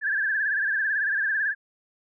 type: tone with vibrato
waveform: sine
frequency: 1659 Hz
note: G#6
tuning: 2 cents flat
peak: -22 dBFS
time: 0.01-1.55 s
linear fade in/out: 50 ms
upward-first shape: sine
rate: 18 Hz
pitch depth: 100 cents each way
effects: none